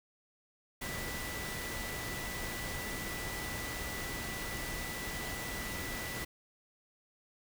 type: tone in noise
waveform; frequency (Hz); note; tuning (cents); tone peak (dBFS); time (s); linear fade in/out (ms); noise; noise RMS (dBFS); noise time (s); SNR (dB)
sine; 1975.5; B6; 0; -43; 0.81-6.25; 10; pink; -40; 0.81-6.25; -6
effects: none